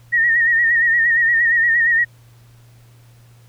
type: tone with vibrato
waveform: sine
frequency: 1864.7 Hz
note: A#6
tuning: in tune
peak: -12 dBFS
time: 0.12-2.05 s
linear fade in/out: 20 ms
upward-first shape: sine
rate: 8.6 Hz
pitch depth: 58 cents each way
effects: added 118 Hz sine -45 dBFS peak until 3.48 s + pink hiss -55 dBFS RMS until 3.48 s